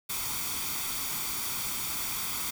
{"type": "noise with comb filter", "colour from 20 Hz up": "white", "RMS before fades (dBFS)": -33, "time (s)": [0.09, 2.51], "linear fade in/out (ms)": 10, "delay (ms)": 0.87, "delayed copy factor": 0.6, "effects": []}